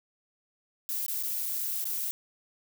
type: noise with dropouts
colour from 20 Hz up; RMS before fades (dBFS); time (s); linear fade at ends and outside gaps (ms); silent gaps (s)
violet; -32; 0.89-2.11; 0; 1.063-1.082 / 1.227-1.234 / 1.457-1.461 / 1.842-1.854
effects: none

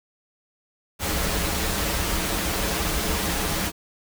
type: noise with comb filter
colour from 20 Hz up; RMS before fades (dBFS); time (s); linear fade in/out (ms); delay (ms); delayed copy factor
pink; -25; 0.99-3.72; 50; 8; -0.65
effects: none

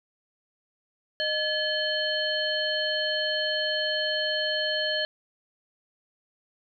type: harmonic tone with a mistuned harmonic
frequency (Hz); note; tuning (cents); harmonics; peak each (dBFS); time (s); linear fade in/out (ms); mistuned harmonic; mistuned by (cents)
615; D#5; -20; 1 / 3 / 5 / 7; -30 / -30 / -30 / -31; 1.2-5.05; 0; 3; -130
effects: none

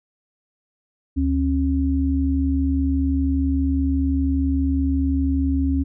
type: tone pair together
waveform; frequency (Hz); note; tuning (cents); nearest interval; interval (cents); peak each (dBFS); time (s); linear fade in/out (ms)
sine; 74 / 271; D2 / C#4; +14 / -39; octave + minor seventh; 2247; -20; 1.16-5.84; 20
effects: none

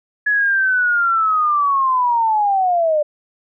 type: linear sweep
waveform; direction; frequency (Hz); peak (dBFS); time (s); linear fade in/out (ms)
sine; down; 1700 to 587.3; -13; 0.26-3.03; 10
effects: none

